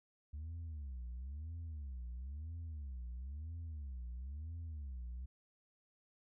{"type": "tone with vibrato", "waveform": "sine", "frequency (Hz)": 71, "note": "C#2", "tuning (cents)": 42, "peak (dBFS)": -40, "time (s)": [0.33, 5.26], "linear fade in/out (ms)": 10, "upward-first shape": "sine", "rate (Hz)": 1, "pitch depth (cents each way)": 290, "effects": ["tanh soft clip ceiling -41 dBFS"]}